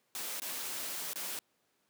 white noise with dropouts, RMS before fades -39 dBFS, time 0.15-1.39 s, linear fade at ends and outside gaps 1 ms, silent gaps 0.399-0.419 / 1.133-1.158 s, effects pink hiss -75 dBFS RMS until 1.89 s + high-pass 200 Hz 12 dB/octave

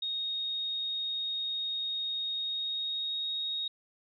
sine tone with pitch glide, 3729 to 3753 Hz, A#7 to A#7, 0 to +11 cents, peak -31 dBFS, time 0.02-3.68 s, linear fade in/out 5 ms, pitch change +11 cents, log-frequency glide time 2.31-3.27 s, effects none

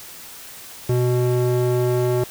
square tone with band-pass filter sweep, 123.47 Hz, B2, in tune, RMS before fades -19 dBFS, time 0.89-2.24 s, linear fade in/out 5 ms, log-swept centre 280 to 420 Hz, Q 1.2, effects white hiss -39 dBFS RMS until 2.3 s

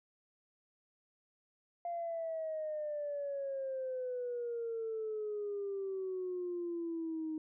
sine exponential sweep, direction down, 695 to 311.1 Hz, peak -35 dBFS, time 1.85-7.38 s, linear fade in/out 2 ms, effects tanh soft clip ceiling -31 dBFS

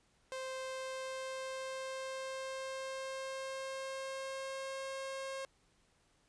sawtooth tone with pitch glide, 523 to 537.1 Hz, C5 to C5, -1 to +45 cents, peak -36 dBFS, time 0.32-5.45 s, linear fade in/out 0 ms, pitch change +46 cents, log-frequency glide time 0.62-4.83 s, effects pink hiss -72 dBFS RMS until 6.28 s + resampled to 22050 Hz

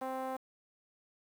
5% pulse tone with low-pass filter, 261.6 Hz, C4, in tune, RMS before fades -38 dBFS, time 0.01-0.37 s, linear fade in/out 10 ms, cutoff 780 Hz, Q 1.7, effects 9-bit

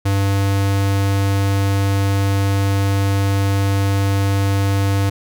square tone, 98.6 Hz, G2, 11 cents sharp, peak -15 dBFS, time 0.05-5.1 s, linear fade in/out 10 ms, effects none

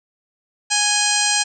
harmonic tone with a mistuned harmonic, 830 Hz, G#5, 1 cent flat, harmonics 1 / 2 / 3 / 4 / 5 / 6 / 7 / 8 / 9 / 10, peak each -25 / -25 / -25 / -25 / -25 / -25 / -25 / -25 / -25 / -25 dBFS, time 0.7-1.44 s, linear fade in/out 20 ms, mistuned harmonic 4, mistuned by -83 cents, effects none

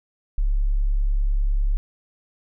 sine tone, 34.97 Hz, C#1, 16 cents sharp, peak -17 dBFS, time 0.38-1.77 s, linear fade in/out 0 ms, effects none

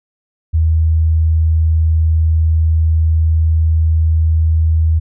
sine tone, 80.1 Hz, E2, 49 cents flat, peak -9 dBFS, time 0.53-5 s, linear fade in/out 20 ms, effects none

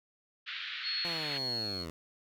white band-pass noise, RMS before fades -40 dBFS, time 0.46-1.39 s, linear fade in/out 20 ms, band 1400 to 4000 Hz, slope 48 dB/octave
sine tone with tremolo, 4321 Hz, C#8, 45 cents flat, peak -32 dBFS, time 0.82-1.86 s, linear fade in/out 50 ms, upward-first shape sine, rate 1.8 Hz, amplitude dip 40%
10% pulse linear sweep, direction down, 174.61 to 77.78 Hz, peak -31 dBFS, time 1.05-1.9 s, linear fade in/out 0 ms
effects none

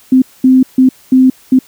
sine tone bursts at uneven times, 259 Hz, C4, 17 cents flat, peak -3 dBFS, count 5, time 0.12-0.22 / 0.44-0.63 / 0.78-0.89 / 1.12-1.3 / 1.52-1.59 s, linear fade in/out 5 ms, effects white hiss -44 dBFS RMS until 1.67 s

